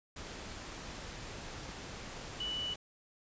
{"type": "tone in noise", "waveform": "sine", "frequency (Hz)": 2960, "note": "F#7", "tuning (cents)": 0, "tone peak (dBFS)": -35, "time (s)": [2.4, 2.74], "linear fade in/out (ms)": 5, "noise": "pink", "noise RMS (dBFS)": -45, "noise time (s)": [0.16, 2.76], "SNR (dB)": 7, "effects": ["resampled to 16000 Hz"]}